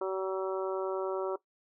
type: harmonic tone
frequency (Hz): 190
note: F#3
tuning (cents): +46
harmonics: 2 / 3 / 4 / 5 / 6 / 7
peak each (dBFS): -32 / -36 / -44 / -40 / -43 / -43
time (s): 0.01-1.36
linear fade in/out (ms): 5
effects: noise-tail reverb RT60 0.1 s tail -17 dB re dry

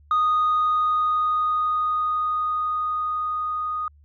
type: tone with level ramp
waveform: sine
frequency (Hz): 1239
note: D#6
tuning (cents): -8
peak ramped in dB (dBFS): -15 to -24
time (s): 0.11-3.88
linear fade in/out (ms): 2
effects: tanh soft clip ceiling -15 dBFS + added 73 Hz sine -50 dBFS peak until 4.04 s

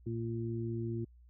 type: harmonic tone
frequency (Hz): 115.1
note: A#2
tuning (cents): -22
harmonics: 1 / 2 / 3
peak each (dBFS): -36 / -41 / -39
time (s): 0.06-1.05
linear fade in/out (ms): 10
effects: added 60 Hz sine -56 dBFS peak until 1.29 s

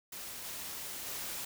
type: noise with level steps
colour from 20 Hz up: white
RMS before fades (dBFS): -44 / -42 / -40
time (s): 0.12-1.45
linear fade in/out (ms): 5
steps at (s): 0.44 / 1.06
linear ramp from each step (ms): 10
effects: none

